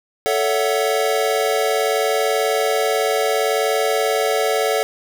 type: chord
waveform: square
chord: F# minor seventh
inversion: first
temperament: equal with one note detuned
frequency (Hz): 440 / 561.1 / 659.3 / 740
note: A4 / C#5 / E5 / F#5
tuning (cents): 0 / +21 / 0 / 0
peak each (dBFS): -21 / -23 / -25 / -24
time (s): 0.26-4.83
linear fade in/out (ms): 0
effects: none